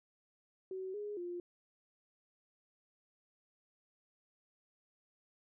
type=tone with pitch steps; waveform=sine; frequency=376.9 / 415 / 351.4 Hz; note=F#4 / G#4 / F4; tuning=+32 / -1 / +11 cents; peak=-39 dBFS; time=0.71-1.4 s; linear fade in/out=2 ms; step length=230 ms; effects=none

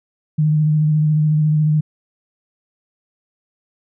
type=tone with vibrato; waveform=sine; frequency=153 Hz; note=D#3; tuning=29 cents flat; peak=-12 dBFS; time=0.38-1.81 s; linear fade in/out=10 ms; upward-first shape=square; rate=14 Hz; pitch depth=19 cents each way; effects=none

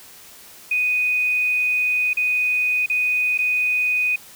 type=tone with dropouts; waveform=sine; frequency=2489 Hz; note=D#7; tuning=in tune; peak=-17 dBFS; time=0.71-4.16 s; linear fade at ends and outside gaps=5 ms; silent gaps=2.133-2.17 / 2.861-2.898 / 3.377-3.387 s; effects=white hiss -44 dBFS RMS until 4.35 s

